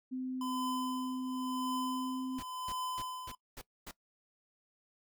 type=tone with pitch glide; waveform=sine; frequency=257.2 to 259.6 Hz; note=C4 to C4; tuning=-30 to -13 cents; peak=-35 dBFS; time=0.11-2.4 s; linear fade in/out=20 ms; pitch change=+17 cents; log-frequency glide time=1.5-2.2 s
type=tone with tremolo; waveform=square; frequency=1015 Hz; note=B5; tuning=47 cents sharp; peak=-36 dBFS; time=0.41-3.35 s; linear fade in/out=2 ms; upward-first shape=triangle; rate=0.93 Hz; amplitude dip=80%
type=noise bursts; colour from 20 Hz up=pink; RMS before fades=-46 dBFS; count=6; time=2.38-3.912 s; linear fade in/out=5 ms; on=47 ms; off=250 ms
effects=noise-tail reverb RT60 0.1 s tail -19 dB re dry